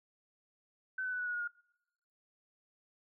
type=tone with pitch steps; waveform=sine; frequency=1523 / 1506.4 / 1489.9 / 1473.7 / 1457.6 / 1441.7 / 1425.9 Hz; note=F#6 / F#6 / F#6 / F#6 / F#6 / F#6 / F6; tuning=+50 / +31 / +12 / -7 / -26 / -45 / +36 cents; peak=-34 dBFS; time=0.98-1.477 s; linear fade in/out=5 ms; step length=71 ms; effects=noise-tail reverb RT60 0.9 s tail -26 dB re dry